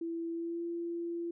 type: tone with pitch glide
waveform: sine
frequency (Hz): 333.3 to 340.5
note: E4 to F4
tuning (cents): +19 to -44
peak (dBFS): -34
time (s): 0.01-1.31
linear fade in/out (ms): 5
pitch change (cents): +37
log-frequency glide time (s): 0.32-0.63
effects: none